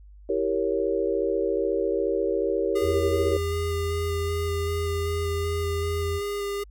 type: chord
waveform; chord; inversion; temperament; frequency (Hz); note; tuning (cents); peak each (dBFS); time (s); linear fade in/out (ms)
sine; E diminished seventh; none; equal; 329.6 / 392 / 466.2 / 554.4; E4 / G4 / Bb4 / Db5; 0 / 0 / 0 / 0; -30 / -26 / -27 / -29; 0.29-3.37; 5
type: tone with vibrato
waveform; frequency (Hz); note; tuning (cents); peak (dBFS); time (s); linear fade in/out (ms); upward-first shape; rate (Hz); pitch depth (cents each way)
square; 405.4; G#4; -42; -28; 2.75-6.64; 10; square; 2.6; 10
type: tone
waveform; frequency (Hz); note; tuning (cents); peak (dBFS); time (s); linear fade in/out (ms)
sine; 83.7; E2; +27; -27; 2.81-6.21; 50
effects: added 50 Hz sine -45 dBFS peak until 6.7 s